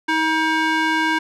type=tone with band-pass filter; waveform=square; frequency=317.9 Hz; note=D#4; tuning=37 cents sharp; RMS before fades=-19 dBFS; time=0.08-1.19 s; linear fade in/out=10 ms; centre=1600 Hz; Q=1.2; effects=none